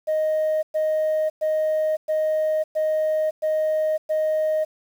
sine tone bursts, 622.3 Hz, D#5, in tune, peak -17 dBFS, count 7, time 0.07-4.65 s, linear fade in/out 20 ms, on 560 ms, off 110 ms, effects tanh soft clip ceiling -17 dBFS + 8-bit

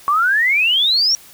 sine exponential sweep, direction up, 1115 to 5710 Hz, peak -12 dBFS, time 0.08-1.15 s, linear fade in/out 0 ms, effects white hiss -43 dBFS RMS until 1.33 s

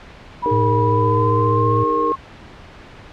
sine tone with pitch glide, 977 to 1077.8 Hz, B5 to C#6, -19 to -49 cents, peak -18 dBFS, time 0.42-2.16 s, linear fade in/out 20 ms, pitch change +170 cents, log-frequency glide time 0.83-1.77 s
sine chord, D# suspended fourth, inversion none, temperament equal with one note detuned, 311.1 / 408.2 / 466.2 Hz, D#4 / G#4 / A#4, 0 / -30 / 0 cents, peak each -24 / -25 / -20 dBFS, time 0.46-2.12 s, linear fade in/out 0 ms
sine tone with vibrato, 110 Hz, A2, in tune, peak -17 dBFS, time 0.51-1.84 s, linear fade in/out 10 ms, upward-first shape sine, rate 15 Hz, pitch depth 62 cents each way
effects pink hiss -40 dBFS RMS until 3.12 s + low-pass 3000 Hz 12 dB/octave

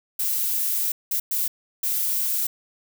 violet noise bursts at uneven times, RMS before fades -24 dBFS, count 4, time 0.19-0.92 / 1.11-1.2 / 1.31-1.48 / 1.83-2.47 s, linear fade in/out 5 ms, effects none

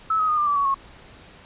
sine tone with pitch steps, 1303 / 1265.2 / 1228.4 / 1192.8 / 1158.2 / 1124.5 / 1091.9 Hz, E6 / D#6 / D#6 / D6 / D6 / C#6 / C#6, -20 / +29 / -23 / +27 / -24 / +24 / -26 cents, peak -18 dBFS, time 0.1-0.744 s, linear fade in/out 5 ms, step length 92 ms, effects pink hiss -47 dBFS RMS until 1.45 s + resampled to 8000 Hz

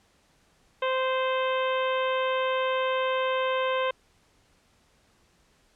harmonic tone, 520 Hz, C5, 11 cents flat, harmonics 1 / 2 / 3 / 4 / 5 / 6 / 7, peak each -26 / -29 / -35 / -38 / -37 / -38 / -44 dBFS, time 0.82-3.91 s, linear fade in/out 5 ms, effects pink hiss -64 dBFS RMS until 5.75 s + low-pass 9000 Hz 12 dB/octave

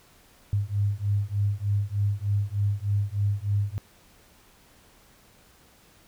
sine beating tone pair, 100 / 103.3 Hz, G2 / G#2, +35 / -9 cents, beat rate 3.3 Hz, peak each -26 dBFS, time 0.53-3.78 s, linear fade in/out 0 ms, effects pink hiss -57 dBFS RMS until 6.07 s

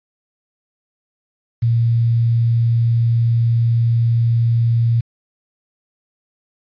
sine tone with quantisation, 116.54 Hz, A#2, in tune, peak -12 dBFS, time 1.62-5.01 s, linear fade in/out 10 ms, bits 7, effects resampled to 11025 Hz

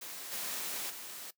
white noise with level steps, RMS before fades -44 / -38 / -45 dBFS, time 0.01-1.31 s, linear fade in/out 10 ms, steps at 0.31 / 0.89 s, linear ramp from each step 20 ms, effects noise-tail reverb RT60 0.1 s tail -19 dB re dry + high-pass 200 Hz 12 dB/octave

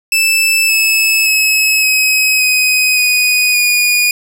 sawtooth tone with pitch steps, 2637 / 2605 / 2574 / 2543 / 2512 / 2482 / 2452 Hz, E7 / E7 / E7 / D#7 / D#7 / D#7 / D#7, 0 / -21 / -42 / +37 / +16 / -5 / -26 cents, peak -6 dBFS, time 0.12-4.11 s, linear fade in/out 2 ms, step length 570 ms, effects none

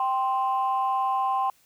sine tone pair together, 783.3 / 1046.5 Hz, G5 / C6, -2 / 0 cents, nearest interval perfect fourth, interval 502 cents, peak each -24 dBFS, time 0-1.5 s, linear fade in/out 2 ms, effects tanh soft clip ceiling -16 dBFS + white hiss -62 dBFS RMS until 1.65 s

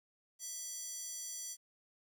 square tone with high-pass filter, 659 Hz, E5, 1 cent flat, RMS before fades -44 dBFS, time 0.39-1.57 s, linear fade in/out 50 ms, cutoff 6500 Hz, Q 3.1, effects 12-bit

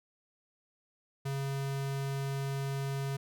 square tone, 137.5 Hz, C#3, 14 cents flat, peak -33 dBFS, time 1.25-3.17 s, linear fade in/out 10 ms, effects none

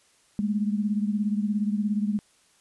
sine beating tone pair, 205.1 / 222.1 Hz, G#3 / A3, -21 / +16 cents, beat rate 17 Hz, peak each -24 / -29 dBFS, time 0.39-2.19 s, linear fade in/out 0 ms, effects white hiss -62 dBFS RMS until 2.6 s + resampled to 24000 Hz

